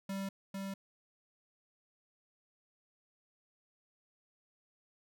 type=tone with echo; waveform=square; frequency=195.1 Hz; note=G3; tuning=8 cents flat; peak=-37 dBFS; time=0.09-0.29 s; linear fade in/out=5 ms; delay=450 ms; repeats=1; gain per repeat=-2 dB; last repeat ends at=0.74 s; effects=none